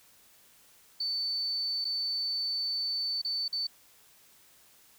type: tone with dropouts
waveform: sine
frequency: 4520 Hz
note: C#8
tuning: 33 cents sharp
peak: -29 dBFS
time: 1-3.67 s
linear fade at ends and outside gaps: 5 ms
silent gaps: 1.845-1.85 / 3.217-3.247 / 3.481-3.527 s
effects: white hiss -60 dBFS RMS until 4.98 s